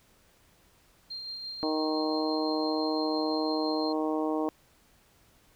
sine tone with tremolo, 4188 Hz, C8, 1 cent sharp, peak -35 dBFS, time 1.1-3.93 s, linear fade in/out 10 ms, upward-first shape sine, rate 5.9 Hz, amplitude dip 30%
harmonic tone, 155.56 Hz, D#3, in tune, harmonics 2 / 3 / 4 / 5 / 6 / 7, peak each -29 / -33 / -35 / -37 / -39 / -40 dBFS, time 1.63-4.49 s, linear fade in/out 0 ms
effects pink hiss -63 dBFS RMS until 5.55 s

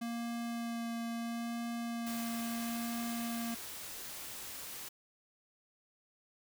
square tone with vibrato, 233.1 Hz, A#3, in tune, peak -37 dBFS, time 0.01-3.55 s, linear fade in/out 10 ms, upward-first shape sine, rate 0.75 Hz, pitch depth 10 cents each way
white noise, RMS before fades -45 dBFS, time 2.06-4.89 s, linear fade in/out 10 ms
effects none

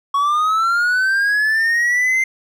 triangle linear sweep, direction up, 1108.7 to 2093 Hz, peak -12 dBFS, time 0.14-2.24 s, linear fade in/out 5 ms, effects none

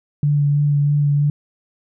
sine tone with vibrato, 145.1 Hz, D3, 21 cents flat, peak -13 dBFS, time 0.23-1.3 s, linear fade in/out 2 ms, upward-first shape sine, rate 3.1 Hz, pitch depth 16 cents each way, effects none

